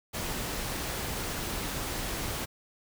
pink noise, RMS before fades -34 dBFS, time 0.13-2.46 s, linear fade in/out 20 ms, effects none

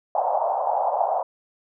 white band-pass noise, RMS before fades -23 dBFS, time 0.15-1.23 s, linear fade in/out 2 ms, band 610 to 870 Hz, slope 48 dB/octave, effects none

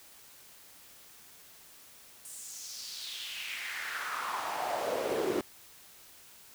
brown noise with high-pass filter sweep, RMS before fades -36 dBFS, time 2.25-5.41 s, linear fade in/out 2 ms, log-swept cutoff 8900 to 340 Hz, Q 3.4, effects white hiss -55 dBFS RMS until 6.54 s

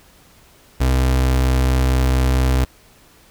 35% pulse tone, 64.4 Hz, C2, 27 cents flat, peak -12 dBFS, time 0.8-2.65 s, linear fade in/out 10 ms, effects pink hiss -50 dBFS RMS until 3.3 s

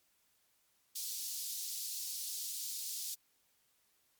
pink high-pass noise, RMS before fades -41 dBFS, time 0.95-3.15 s, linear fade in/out 10 ms, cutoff 4400 Hz, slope 24 dB/octave, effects white hiss -74 dBFS RMS until 4.19 s + MP3 96 kbps

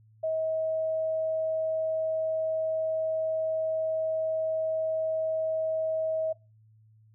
sine tone, 638 Hz, D#5, 43 cents sharp, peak -26 dBFS, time 0.23-6.33 s, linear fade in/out 10 ms, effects noise-tail reverb RT60 0.3 s tail -23 dB re dry + added 109 Hz sine -56 dBFS peak until 7.14 s

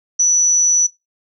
sine tone, 5930 Hz, F#8, 3 cents sharp, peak -10 dBFS, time 0.19-0.87 s, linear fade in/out 10 ms, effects noise-tail reverb RT60 0.2 s tail -19 dB re dry

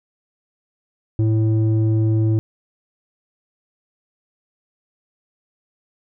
square tone with low-pass filter, 110 Hz, A2, in tune, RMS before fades -17 dBFS, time 1.19-2.39 s, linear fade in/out 0 ms, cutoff 280 Hz, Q 1.9, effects none

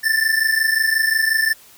square tone pair together, 1760 / 1785.6 Hz, A6 / A6, 0 / +25 cents, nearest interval unison, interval 25 cents, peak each -19 dBFS, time 0.03-1.54 s, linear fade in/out 20 ms, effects white hiss -47 dBFS RMS until 1.77 s

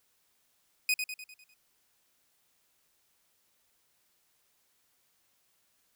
sawtooth tone with echo, 2498 Hz, D#7, 6 cents sharp, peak -21 dBFS, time 0.89-0.94 s, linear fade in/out 2 ms, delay 100 ms, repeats 6, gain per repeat -6 dB, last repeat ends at 1.54 s, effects white hiss -72 dBFS RMS until 5.95 s

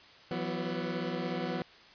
20% pulse chord, E suspended second, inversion none, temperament equal with one note detuned, 168.18 / 185 / 246.9 Hz, E3 / F#3 / B3, +35 / 0 / 0 cents, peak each -32 dBFS, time 0.31-1.62 s, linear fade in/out 2 ms, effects white hiss -55 dBFS RMS until 1.94 s + resampled to 11025 Hz

